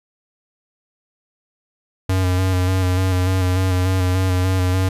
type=tone with vibrato; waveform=square; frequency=92.5 Hz; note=F#2; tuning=in tune; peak=-16 dBFS; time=2.09-4.89 s; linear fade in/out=5 ms; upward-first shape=square; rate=3.4 Hz; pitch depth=25 cents each way; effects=resampled to 32000 Hz